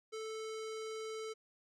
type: tone with low-pass filter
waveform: square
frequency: 439.3 Hz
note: A4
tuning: 3 cents flat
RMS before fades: -43 dBFS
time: 0.12-1.34 s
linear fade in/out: 20 ms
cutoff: 7100 Hz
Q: 1.4
effects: none